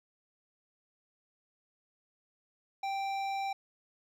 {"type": "tone with hard clipping", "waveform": "triangle", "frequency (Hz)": 784, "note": "G5", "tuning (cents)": 0, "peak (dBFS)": -34, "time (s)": [2.83, 3.53], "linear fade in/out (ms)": 5, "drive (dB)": 16, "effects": []}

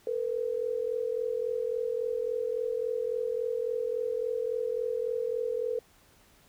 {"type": "tone pair together", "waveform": "sine", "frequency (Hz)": [450.3, 493.9], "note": ["A4", "B4"], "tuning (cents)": [40, 0], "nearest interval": "major second", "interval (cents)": 160, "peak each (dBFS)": [-31, -31], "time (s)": [0.07, 5.79], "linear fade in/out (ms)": 2, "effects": ["pink hiss -61 dBFS RMS until 6.48 s"]}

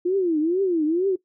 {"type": "tone with vibrato", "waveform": "sine", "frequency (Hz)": 344.1, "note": "F4", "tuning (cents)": -26, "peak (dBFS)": -18, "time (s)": [0.05, 1.16], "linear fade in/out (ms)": 10, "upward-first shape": "triangle", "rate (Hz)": 2.2, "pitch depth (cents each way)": 260, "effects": ["noise-tail reverb RT60 0.1 s tail -18 dB re dry"]}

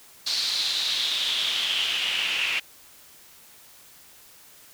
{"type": "noise with band-pass filter sweep", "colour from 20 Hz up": "pink", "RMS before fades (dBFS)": -26, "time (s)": [0.26, 2.6], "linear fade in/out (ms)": 10, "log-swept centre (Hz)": [4400, 2600], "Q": 5.5, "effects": ["white hiss -51 dBFS RMS until 4.73 s"]}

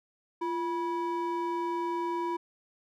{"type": "ring-modulated tone", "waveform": "triangle", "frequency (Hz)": 660, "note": "E5", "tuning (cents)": 2, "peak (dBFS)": -24, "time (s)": [0.41, 2.37], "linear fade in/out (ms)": 10, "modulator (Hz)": 315, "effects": []}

